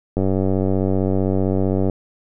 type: click train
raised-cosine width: 2 ms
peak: -7 dBFS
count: 166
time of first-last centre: 0.17-1.898 s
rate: 95.5 Hz
effects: none